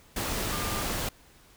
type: tone in noise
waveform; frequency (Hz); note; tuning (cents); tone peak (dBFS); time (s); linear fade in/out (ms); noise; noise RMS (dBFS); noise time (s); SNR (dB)
sine; 1200; D6; +37; -37; 0.51-0.83; 5; pink; -31; 0.16-1.09; -9
effects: pink hiss -57 dBFS RMS until 1.56 s